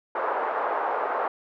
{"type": "band-pass noise", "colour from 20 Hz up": "white", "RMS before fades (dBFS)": -27, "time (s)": [0.15, 1.28], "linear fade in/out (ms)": 5, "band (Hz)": [450, 1200], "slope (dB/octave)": 24, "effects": []}